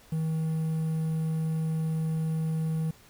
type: tone with quantisation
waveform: triangle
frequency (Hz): 159.6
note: D#3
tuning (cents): +44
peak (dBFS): -24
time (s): 0.12-2.91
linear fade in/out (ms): 5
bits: 9
effects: pink hiss -56 dBFS RMS until 3.09 s